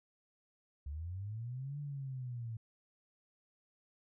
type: linear two-way sweep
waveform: sine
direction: up then down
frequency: 68.3 to 146.83 to 111.1 Hz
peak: -39 dBFS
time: 0.86-2.57 s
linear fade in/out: 5 ms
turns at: 1.79 s
effects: none